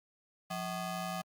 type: ring-modulated tone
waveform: 25% pulse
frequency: 466.2 Hz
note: A#4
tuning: in tune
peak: -29 dBFS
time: 0.5-1.22 s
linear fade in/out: 10 ms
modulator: 289 Hz
effects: Opus 48 kbps